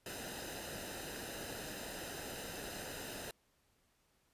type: noise with comb filter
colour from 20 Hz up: pink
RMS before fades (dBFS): -45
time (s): 0.06-3.31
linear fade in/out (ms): 2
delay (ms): 0.89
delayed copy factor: -0.65
effects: pink hiss -75 dBFS RMS until 4.33 s + resampled to 32000 Hz